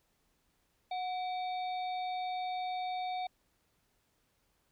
harmonic tone with a mistuned harmonic, 734 Hz, F#5, 14 cents flat, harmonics 1 / 3 / 5 / 6, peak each -34 / -47 / -47 / -56 dBFS, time 0.91-3.27 s, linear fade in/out 5 ms, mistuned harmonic 3, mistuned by +79 cents, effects pink hiss -75 dBFS RMS until 4.71 s

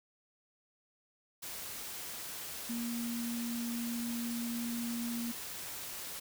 sine tone in noise, 235.4 Hz, A#3, 17 cents sharp, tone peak -35 dBFS, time 2.69-5.32 s, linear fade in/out 10 ms, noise white, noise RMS -43 dBFS, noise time 1.42-6.2 s, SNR +5 dB, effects none

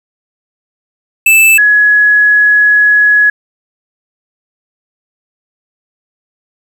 square / sine tone pair in turn, 2637 / 1683.4 Hz, E7 / G#6, 0 / +23 cents, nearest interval minor sixth, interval 777 cents, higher first, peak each -4 dBFS, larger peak neither, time 1.26-1.58 / 1.58-3.3 s, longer second, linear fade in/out 5 ms, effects 7-bit

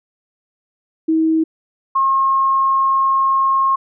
sine tone pair in turn, 320.2 / 1077 Hz, D#4 / C6, +50 / +50 cents, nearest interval octave + major sixth, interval 2100 cents, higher second, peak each -12 dBFS, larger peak neither, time 1.08-1.44 / 1.95-3.76 s, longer second, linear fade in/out 10 ms, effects none

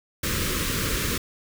pink band-stop noise, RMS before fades -26 dBFS, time 0.23-1.18 s, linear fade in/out 5 ms, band 530 to 1100 Hz, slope 48 dB/octave, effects none

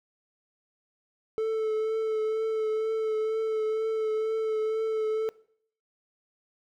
triangle tone with vibrato, 438.6 Hz, A4, 6 cents flat, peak -23 dBFS, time 1.38-5.29 s, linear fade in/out 0 ms, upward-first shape triangle, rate 2.1 Hz, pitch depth 22 cents each way, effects noise-tail reverb RT60 0.6 s tail -21 dB re dry

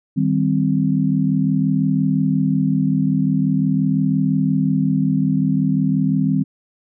sine chord, C minor, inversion first, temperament equal, 155.56 / 196 / 261.6 Hz, Eb3 / G3 / C4, 0 / 0 / 0 cents, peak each -19 dBFS, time 0.16-6.44 s, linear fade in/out 20 ms, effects none

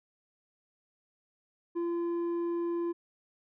square tone with low-pass filter, 342.1 Hz, F4, 36 cents flat, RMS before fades -32 dBFS, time 1.75-2.93 s, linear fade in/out 20 ms, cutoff 690 Hz, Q 1.7, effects none

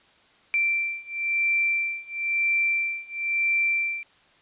sine beating tone pair, 2349 / 2349.99 Hz, D7 / D7, 0 / 0 cents, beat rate 0.99 Hz, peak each -26 / -25 dBFS, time 0.54-4.03 s, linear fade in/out 0 ms, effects white hiss -58 dBFS RMS until 4.41 s + resampled to 8000 Hz

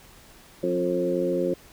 harmonic tone with a mistuned harmonic, 89.1 Hz, F2, 35 cents sharp, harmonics 2 / 3 / 4 / 5 / 6, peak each -31 / -31 / -26 / -31 / -27 dBFS, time 0.63-1.54 s, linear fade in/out 5 ms, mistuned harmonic 4, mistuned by -18 cents, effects pink hiss -51 dBFS RMS until 1.72 s

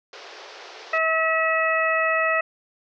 pink band-pass noise, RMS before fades -42 dBFS, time 0.13-0.98 s, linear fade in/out 2 ms, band 380 to 5700 Hz, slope 48 dB/octave
harmonic tone, 645 Hz, E5, 38 cents flat, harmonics 1 / 2 / 3 / 4, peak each -24 / -24 / -23 / -27 dBFS, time 0.93-2.41 s, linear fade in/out 5 ms
effects none

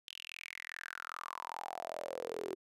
sawtooth tone with high-pass filter sweep, 42.48 Hz, F1, 47 cents flat, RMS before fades -44 dBFS, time 0.07-2.55 s, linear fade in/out 10 ms, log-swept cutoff 3200 to 370 Hz, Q 7.4, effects resampled to 32000 Hz

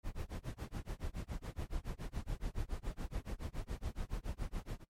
brown noise with tremolo, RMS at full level -38 dBFS, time 0.03-4.85 s, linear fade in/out 50 ms, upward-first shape sine, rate 7.1 Hz, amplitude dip 100%, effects noise-tail reverb RT60 0.1 s tail -20 dB re dry + MP3 64 kbps

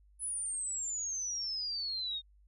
sine exponential sweep, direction down, 10250 to 3659 Hz, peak -34 dBFS, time 0.19-2.22 s, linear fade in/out 50 ms, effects added 50 Hz sine -60 dBFS peak until 2.47 s

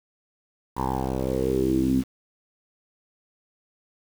10% pulse tone with low-pass filter sweep, 65.41 Hz, C2, in tune, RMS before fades -24 dBFS, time 0.75-2.04 s, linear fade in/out 50 ms, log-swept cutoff 1000 to 240 Hz, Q 6, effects 7-bit

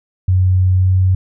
sine tone with pitch glide, 92.5 to 93.25 Hz, F#2 to F#2, 0 to +14 cents, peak -9 dBFS, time 0.28-1.15 s, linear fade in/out 5 ms, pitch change +14 cents, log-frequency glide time 0.76-0.89 s, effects none

